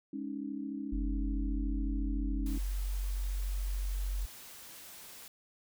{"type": "chord", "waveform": "sine", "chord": "Ab suspended fourth", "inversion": "none", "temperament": "equal", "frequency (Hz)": [207.7, 277.2, 311.1], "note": ["Ab3", "Db4", "Eb4"], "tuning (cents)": [0, 0, 0], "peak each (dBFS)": [-42, -38, -42], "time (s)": [0.13, 2.58], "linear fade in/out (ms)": 5}
{"type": "tone", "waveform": "sine", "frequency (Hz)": 46.78, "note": "F#1", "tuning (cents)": 20, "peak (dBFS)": -31, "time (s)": [0.92, 4.26], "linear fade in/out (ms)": 10}
{"type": "noise", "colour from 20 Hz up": "white", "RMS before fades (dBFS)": -50, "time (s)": [2.46, 5.28], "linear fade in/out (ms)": 2}
{"effects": []}